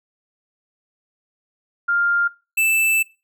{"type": "tone pair in turn", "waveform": ["sine", "square"], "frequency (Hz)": [1400, 2643], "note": ["F6", "E7"], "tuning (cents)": [4, 4], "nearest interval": "major seventh", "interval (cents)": 1100, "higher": "second", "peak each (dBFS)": -16, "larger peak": "neither", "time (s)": [[1.88, 2.28], [2.57, 3.03]], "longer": "second", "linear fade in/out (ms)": 10, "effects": ["noise-tail reverb RT60 0.3 s tail -21 dB re dry"]}